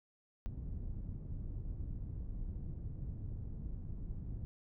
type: low-pass noise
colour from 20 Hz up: pink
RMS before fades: -42 dBFS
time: 0.46-4.45 s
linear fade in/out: 0 ms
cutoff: 140 Hz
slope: 12 dB/octave
effects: none